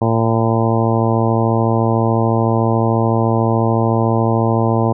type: harmonic tone with a mistuned harmonic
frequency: 113.8 Hz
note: A#2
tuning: 41 cents flat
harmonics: 1 / 2 / 3 / 4 / 5 / 6 / 7 / 8 / 9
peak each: -16 / -19 / -21 / -22 / -23 / -24 / -24 / -25 / -26 dBFS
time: 0.01-4.93 s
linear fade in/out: 10 ms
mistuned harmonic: 9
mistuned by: -20 cents
effects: none